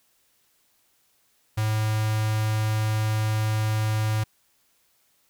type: tone with notch filter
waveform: square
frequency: 108.5 Hz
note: A2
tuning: 24 cents flat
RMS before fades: -24 dBFS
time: 1.57-4.24 s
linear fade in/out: 10 ms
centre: 380 Hz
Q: 1.1
effects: white hiss -66 dBFS RMS until 5.29 s

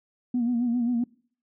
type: tone with vibrato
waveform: sine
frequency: 240 Hz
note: B3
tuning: 49 cents flat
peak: -21 dBFS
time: 0.34-1.04 s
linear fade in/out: 5 ms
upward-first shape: sine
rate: 7.5 Hz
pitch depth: 65 cents each way
effects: noise-tail reverb RT60 0.5 s tail -23 dB re dry + tanh soft clip ceiling -18 dBFS

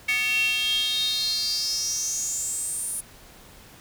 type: tone with high-pass filter sweep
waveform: square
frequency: 247.2 Hz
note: B3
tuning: 2 cents sharp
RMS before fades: -26 dBFS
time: 0.08-3.01 s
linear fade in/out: 10 ms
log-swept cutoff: 2300 to 9900 Hz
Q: 9.3
effects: pink hiss -49 dBFS RMS until 3.8 s

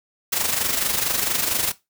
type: noise with amplitude modulation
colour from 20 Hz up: white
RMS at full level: -20 dBFS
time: 0.32-1.72 s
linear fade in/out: 10 ms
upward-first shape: sine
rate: 24.4 Hz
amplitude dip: 60%
effects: noise-tail reverb RT60 0.2 s tail -17 dB re dry

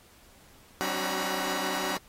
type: tone cluster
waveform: 10% pulse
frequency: 189.3 / 269.8 / 299.9 / 372.8 / 964 Hz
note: F#3 / C#4 / D4 / F#4 / B5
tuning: +40 / -47 / +36 / +13 / -42 cents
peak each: -27 dBFS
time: 0.81-1.97 s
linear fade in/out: 0 ms
effects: pink hiss -57 dBFS RMS until 2.08 s + AAC 48 kbps

